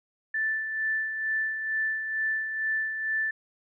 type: tone with tremolo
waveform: sine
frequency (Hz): 1761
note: A6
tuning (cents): +1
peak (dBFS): -24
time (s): 0.34-3.31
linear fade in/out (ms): 5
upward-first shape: sine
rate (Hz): 2.2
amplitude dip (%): 50
effects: none